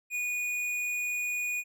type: tone with tanh clipping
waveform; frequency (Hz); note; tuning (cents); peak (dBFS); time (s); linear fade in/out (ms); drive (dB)
sine; 2459; D#7; -21; -31; 0.1-1.64; 50; 13
effects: none